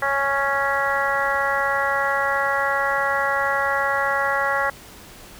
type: harmonic tone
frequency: 277.2 Hz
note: C#4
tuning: in tune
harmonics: 2 / 3 / 4 / 5 / 6 / 7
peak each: -26 / -26 / -26 / -26 / -26 / -26 dBFS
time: 0.02-4.7 s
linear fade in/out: 5 ms
effects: pink hiss -43 dBFS RMS until 5.39 s